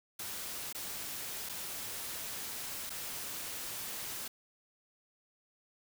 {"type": "noise with dropouts", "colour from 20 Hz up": "white", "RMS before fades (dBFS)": -41, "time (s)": [0.19, 4.28], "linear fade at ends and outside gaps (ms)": 5, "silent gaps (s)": [[0.727, 0.747], [1.49, 1.494], [2.896, 2.902]], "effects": []}